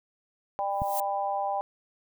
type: harmonic tone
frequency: 198.9 Hz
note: G3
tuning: 25 cents sharp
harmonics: 3 / 4 / 5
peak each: -33 / -28 / -35 dBFS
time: 0.59-1.61 s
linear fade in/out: 0 ms
type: noise with exponential growth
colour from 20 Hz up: violet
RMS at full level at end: -30 dBFS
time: 0.7-1 s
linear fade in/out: 1 ms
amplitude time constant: 65 ms
type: click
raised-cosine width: 5 ms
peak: -20 dBFS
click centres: 0.819 s
effects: none